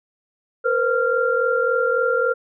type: tone cluster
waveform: sine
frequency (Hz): 469.4 / 513 / 1387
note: A#4 / C5 / F6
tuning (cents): +12 / -34 / -12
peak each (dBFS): -21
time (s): 0.64-2.34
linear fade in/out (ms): 20
effects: none